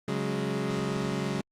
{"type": "chord", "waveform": "25% pulse", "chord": "C# suspended fourth", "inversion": "none", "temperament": "equal", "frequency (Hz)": [138.59, 185, 207.7], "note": ["C#3", "F#3", "G#3"], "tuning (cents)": [0, 0, 0], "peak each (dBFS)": -29, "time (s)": [0.08, 1.41], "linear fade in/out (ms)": 2, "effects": ["low-pass 8000 Hz 12 dB/octave", "Opus 32 kbps"]}